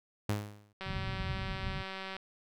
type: tone with exponential decay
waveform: sawtooth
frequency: 103.83 Hz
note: G#2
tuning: in tune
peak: -24 dBFS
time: 0.29-0.73 s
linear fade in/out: 5 ms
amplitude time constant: 94 ms
type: click train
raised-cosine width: 0.3 ms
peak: -25 dBFS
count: 260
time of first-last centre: 0.81-2.166 s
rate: 191 Hz
type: low-pass noise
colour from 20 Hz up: white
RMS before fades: -38 dBFS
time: 0.85-1.83 s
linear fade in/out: 20 ms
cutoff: 160 Hz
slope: 24 dB/octave
effects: none